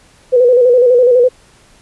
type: tone with vibrato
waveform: sine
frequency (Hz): 493.9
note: B4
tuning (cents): 0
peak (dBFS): -5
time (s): 0.32-1.29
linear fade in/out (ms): 20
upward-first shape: square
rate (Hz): 12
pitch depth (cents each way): 51
effects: pink hiss -47 dBFS RMS until 1.81 s + resampled to 24000 Hz